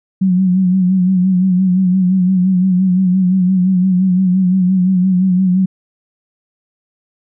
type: tone with vibrato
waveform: sine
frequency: 185 Hz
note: F#3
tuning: in tune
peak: -9 dBFS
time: 0.21-5.66 s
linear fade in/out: 10 ms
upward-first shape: sine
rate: 5.8 Hz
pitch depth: 56 cents each way
effects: none